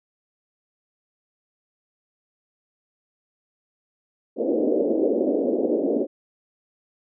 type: band-pass noise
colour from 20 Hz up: pink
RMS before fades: -22 dBFS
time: 4.36-6.07 s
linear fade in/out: 50 ms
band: 250 to 570 Hz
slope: 48 dB/octave
effects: none